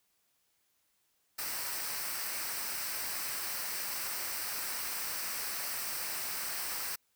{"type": "noise with comb filter", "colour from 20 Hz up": "white", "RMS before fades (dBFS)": -37, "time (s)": [1.38, 6.96], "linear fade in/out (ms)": 10, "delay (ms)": 0.29, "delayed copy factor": -0.55, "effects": ["white hiss -75 dBFS RMS until 7.15 s"]}